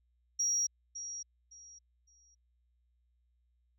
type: tone with echo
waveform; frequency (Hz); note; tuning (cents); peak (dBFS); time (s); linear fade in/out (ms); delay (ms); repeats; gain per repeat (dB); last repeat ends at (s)
sine; 5680; F8; +28; -27; 0.39-0.67; 10; 560; 3; -12; 2.35
effects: tanh soft clip ceiling -24 dBFS + added 60 Hz sine -70 dBFS peak until 3.78 s